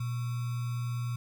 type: tone with sample-and-hold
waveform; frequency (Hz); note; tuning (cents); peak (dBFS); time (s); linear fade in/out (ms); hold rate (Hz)
sine; 120.3; B2; -45; -30; 0-1.16; 5; 1225
effects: none